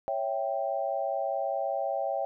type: chord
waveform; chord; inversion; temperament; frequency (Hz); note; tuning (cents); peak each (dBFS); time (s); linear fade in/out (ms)
sine; C# diminished; none; equal; 554.4 / 659.3 / 784; C#5 / E5 / G5; 0 / 0 / 0; -32; 0.08-2.25; 0
effects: none